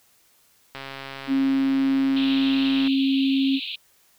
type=click train; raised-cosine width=0.3 ms; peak=-19 dBFS; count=290; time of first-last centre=0.75-2.875 s; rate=136 Hz
type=tone; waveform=sine; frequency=270 Hz; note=C#4; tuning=45 cents flat; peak=-18 dBFS; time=1.27-3.6 s; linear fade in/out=50 ms
type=band-pass noise; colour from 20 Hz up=pink; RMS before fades=-32 dBFS; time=2.16-3.76 s; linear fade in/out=10 ms; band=2500 to 4100 Hz; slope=96 dB/octave
effects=white hiss -60 dBFS RMS until 4.18 s